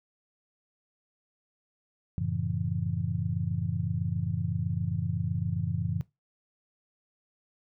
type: chord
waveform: sine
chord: F# minor seventh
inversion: none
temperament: just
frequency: 92.5 / 111 / 138.75 / 166.5 Hz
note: F#2 / A2 / C#3 / E3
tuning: 0 / +16 / +2 / +18 cents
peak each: -33 dBFS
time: 2.18-6.01 s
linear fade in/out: 0 ms
effects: noise-tail reverb RT60 0.2 s tail -19 dB re dry